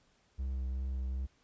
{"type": "tone with vibrato", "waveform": "triangle", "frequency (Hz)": 65.1, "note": "C2", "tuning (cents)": -8, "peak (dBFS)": -31, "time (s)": [0.38, 1.27], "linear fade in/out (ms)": 20, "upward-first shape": "sine", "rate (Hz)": 2.6, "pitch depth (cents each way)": 20, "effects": ["pink hiss -70 dBFS RMS until 1.43 s", "resampled to 16000 Hz"]}